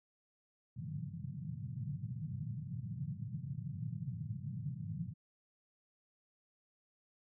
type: band-pass noise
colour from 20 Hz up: white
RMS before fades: -42 dBFS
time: 0.76-5.14 s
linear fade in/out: 20 ms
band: 100 to 170 Hz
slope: 48 dB/octave
effects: none